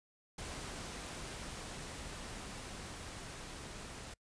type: noise with level ramp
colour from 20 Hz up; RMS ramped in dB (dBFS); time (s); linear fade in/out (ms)
pink; -44 to -48; 0.38-4.14; 5
effects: noise-tail reverb RT60 0.1 s tail -25 dB re dry + resampled to 22050 Hz